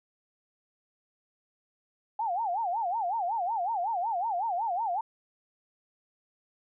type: tone with vibrato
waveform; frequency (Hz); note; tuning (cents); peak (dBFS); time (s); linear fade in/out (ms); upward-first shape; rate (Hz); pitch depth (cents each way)
sine; 801; G5; +37; -27; 2.19-5.01; 5; sine; 5.4; 260
effects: none